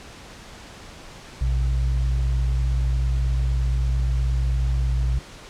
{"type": "tone pair together", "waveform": "sine", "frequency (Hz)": [60.4, 129.21], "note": ["B1", "C3"], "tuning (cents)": [-38, -21], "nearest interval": "octave + minor second", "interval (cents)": 1317, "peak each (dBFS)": [-19, -27], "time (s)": [1.41, 5.19], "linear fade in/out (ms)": 5, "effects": ["pink hiss -42 dBFS RMS until 5.49 s", "low-pass 7000 Hz 12 dB/octave"]}